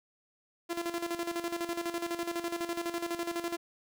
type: tone with tremolo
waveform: sawtooth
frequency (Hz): 341.5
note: F4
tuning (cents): -39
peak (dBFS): -27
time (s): 0.69-3.57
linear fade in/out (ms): 20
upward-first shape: square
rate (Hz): 12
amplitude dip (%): 65
effects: none